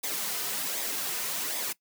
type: noise with flanger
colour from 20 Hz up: white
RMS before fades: -32 dBFS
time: 0.03-1.73 s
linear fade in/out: 10 ms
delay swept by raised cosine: 0.69 to 3.69 ms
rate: 1.3 Hz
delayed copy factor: -0.55
effects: noise-tail reverb RT60 0.1 s tail -20 dB re dry + high-pass 200 Hz 12 dB/octave